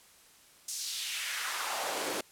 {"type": "noise with high-pass filter sweep", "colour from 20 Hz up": "pink", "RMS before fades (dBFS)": -35, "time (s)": [0.68, 2.21], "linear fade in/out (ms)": 5, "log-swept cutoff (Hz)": [6400, 320], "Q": 1.8, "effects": ["white hiss -59 dBFS RMS until 2.31 s", "low-pass 12000 Hz 12 dB/octave"]}